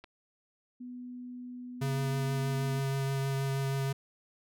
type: clicks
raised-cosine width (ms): 0.3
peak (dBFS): -34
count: 2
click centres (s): 0.04 / 0.043
type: tone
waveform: sine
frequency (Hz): 247.6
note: B3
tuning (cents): +5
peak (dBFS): -40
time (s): 0.8-2.8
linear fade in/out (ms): 10
type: tone with vibrato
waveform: square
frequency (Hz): 136.3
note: C#3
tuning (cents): -29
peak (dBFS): -30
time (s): 1.81-3.93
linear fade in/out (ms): 10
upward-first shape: triangle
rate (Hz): 6.3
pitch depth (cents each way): 13
effects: none